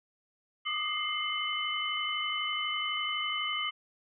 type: tone cluster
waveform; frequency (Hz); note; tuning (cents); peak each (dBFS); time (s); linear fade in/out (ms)
sine; 1186 / 1238 / 2104 / 3013; D6 / D#6 / C7 / F#7; +17 / -9 / +9 / +31; -40 / -37 / -35 / -33; 0.65-3.71; 20
effects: none